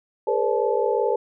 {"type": "tone cluster", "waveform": "sine", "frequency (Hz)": [410.1, 467.6, 513, 579, 867], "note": ["G#4", "A#4", "C5", "D5", "A5"], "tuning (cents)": [-22, 5, -34, -25, -26], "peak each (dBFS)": [-24, -24, -25, -29, -27], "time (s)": [0.27, 1.16], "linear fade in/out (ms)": 5, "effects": []}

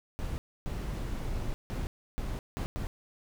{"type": "noise bursts at uneven times", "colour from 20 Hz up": "brown", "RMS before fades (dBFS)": -34, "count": 6, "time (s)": [[0.19, 0.38], [0.66, 1.54], [1.7, 1.87], [2.18, 2.39], [2.57, 2.66], [2.76, 2.87]], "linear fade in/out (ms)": 0, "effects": []}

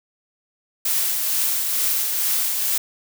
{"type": "noise with tremolo", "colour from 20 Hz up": "blue", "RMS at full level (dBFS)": -20, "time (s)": [0.85, 2.78], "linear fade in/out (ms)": 5, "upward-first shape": "triangle", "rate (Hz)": 2.2, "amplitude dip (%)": 35, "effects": []}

